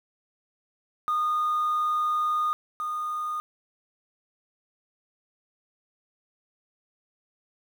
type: tone pair in turn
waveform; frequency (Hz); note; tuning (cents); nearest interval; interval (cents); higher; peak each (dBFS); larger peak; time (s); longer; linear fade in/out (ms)
sine; 1227 / 1227; D#6 / D#6; -25 / -25; unison; 0; neither; -21 / -27; first; 1.08-2.53 / 2.8-3.4; first; 0
effects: tanh soft clip ceiling -20 dBFS + 8-bit